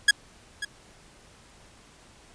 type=tone with echo; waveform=sawtooth; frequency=1661.2 Hz; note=G#6; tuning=in tune; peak=-10 dBFS; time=0.08-0.11 s; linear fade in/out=5 ms; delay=540 ms; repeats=1; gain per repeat=-15 dB; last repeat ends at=0.65 s; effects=pink hiss -54 dBFS RMS until 2.34 s + resampled to 22050 Hz